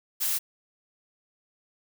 blue noise, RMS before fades -27 dBFS, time 0.2-0.39 s, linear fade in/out 20 ms, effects none

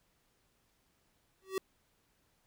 square tone with exponential growth, 381.7 Hz, G4, 46 cents flat, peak -29 dBFS, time 1.42-1.58 s, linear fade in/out 2 ms, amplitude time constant 33 ms, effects pink hiss -74 dBFS RMS until 2.46 s

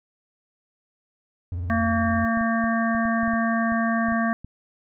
triangle tone with vibrato, 88 Hz, F2, 14 cents sharp, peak -24 dBFS, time 1.52-2.25 s, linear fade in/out 0 ms, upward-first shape sine, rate 19 Hz, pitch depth 120 cents each way
harmonic tone, 227.8 Hz, A#3, 40 cents flat, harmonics 1 / 3 / 5 / 7 / 8, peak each -22 / -27 / -29 / -30 / -31 dBFS, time 1.7-4.33 s, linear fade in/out 0 ms
clicks, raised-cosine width 5 ms, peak -26 dBFS, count 12, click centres 2.373 / 2.411 / 2.641 / 2.95 / 3.054 / 3.232 / 3.279 / 3.336 / 3.722 / 4.086 / 4.122 / 4.446 s
effects none

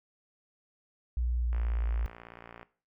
sine tone with pitch glide, 60.2 to 55.85 Hz, B1 to A1, -44 to +27 cents, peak -27 dBFS, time 1.17-2.06 s, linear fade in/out 0 ms, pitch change -129 cents, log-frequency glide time 1.38-1.84 s
click train, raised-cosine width 0.5 ms, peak -31 dBFS, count 65, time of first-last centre 1.53-2.63 s, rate 58.2 Hz
effects noise-tail reverb RT60 0.4 s tail -18 dB re dry

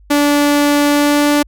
sawtooth tone with pitch glide, 290.1 to 292.3 Hz, D4 to D4, -21 to -8 cents, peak -6 dBFS, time 0.1-1.43 s, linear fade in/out 10 ms, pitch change +13 cents, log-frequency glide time 0.87-1.31 s, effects added 50 Hz sine -41 dBFS peak until 1.47 s

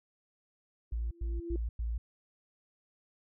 sine tone with exponential growth, 339.4 Hz, F4, 49 cents flat, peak -32 dBFS, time 0.91-1.56 s, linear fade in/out 2 ms, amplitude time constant 140 ms
sine tone bursts, 57 Hz, A#1, 38 cents flat, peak -31 dBFS, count 4, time 0.92-1.98 s, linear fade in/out 5 ms, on 190 ms, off 100 ms
effects none

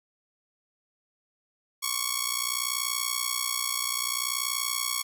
5% pulse ring-modulated tone, 1108.7 Hz, C#6, in tune, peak -12 dBFS, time 1.82-5.03 s, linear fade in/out 20 ms, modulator 30.3 Hz, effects none

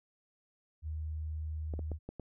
sine tone, 77.78 Hz, D#2, in tune, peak -35 dBFS, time 0.82-1.99 s, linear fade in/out 50 ms
clicks, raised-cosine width 2 ms, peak -28 dBFS, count 5, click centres 1.738 / 1.792 / 1.917 / 2.09 / 2.197 s
effects none

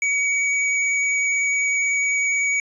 square tone with vibrato, 2261 Hz, C#7, 34 cents sharp, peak -19 dBFS, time 0.02-2.6 s, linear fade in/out 2 ms, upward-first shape sine, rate 10 Hz, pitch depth 9 cents each way, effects resampled to 22050 Hz

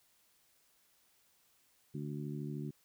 harmonic tone, 73.2 Hz, D2, 5 cents flat, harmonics 2 / 3 / 4 / 5, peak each -40 / -44 / -46 / -48 dBFS, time 1.94-2.71 s, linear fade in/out 10 ms, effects white hiss -71 dBFS RMS until 2.84 s

